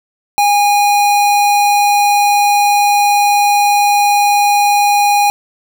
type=tone; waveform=square; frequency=819 Hz; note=G#5; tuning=24 cents flat; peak=-9 dBFS; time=0.38-5.3 s; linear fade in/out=0 ms; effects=none